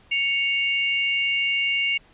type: tone pair together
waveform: sine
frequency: 2218 / 2794 Hz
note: C#7 / F7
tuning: 0 / 0 cents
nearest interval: major third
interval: 400 cents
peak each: -23 dBFS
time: 0.11-1.98 s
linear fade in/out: 10 ms
effects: pink hiss -55 dBFS RMS until 2.13 s + resampled to 8000 Hz